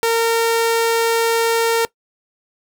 sawtooth tone, 458.8 Hz, A#4, 28 cents flat, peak -10 dBFS, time 0.03-1.85 s, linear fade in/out 0 ms, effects noise-tail reverb RT60 0.1 s tail -20 dB re dry

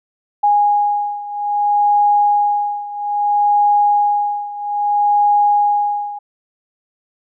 sine beating tone pair, 824 / 824.61 Hz, G#5 / G#5, -14 / -13 cents, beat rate 0.61 Hz, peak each -14 / -17 dBFS, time 0.43-6.19 s, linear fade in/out 10 ms, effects none

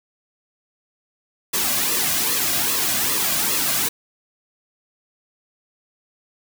white noise with flanger, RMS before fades -21 dBFS, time 1.53-3.89 s, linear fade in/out 10 ms, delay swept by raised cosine 1.3 to 2.28 ms, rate 2.5 Hz, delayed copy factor -0.7, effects none

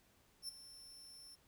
sawtooth tone with ADSR envelope, 5370 Hz, E8, 31 cents sharp, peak -38 dBFS, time 0.42-1.36 s, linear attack 66 ms, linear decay 10 ms, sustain -14 dB, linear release 21 ms, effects pink hiss -71 dBFS RMS until 1.47 s

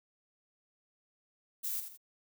violet noise with echo, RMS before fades -36 dBFS, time 1.63-1.81 s, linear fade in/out 20 ms, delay 83 ms, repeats 2, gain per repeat -8 dB, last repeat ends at 1.976 s, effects none

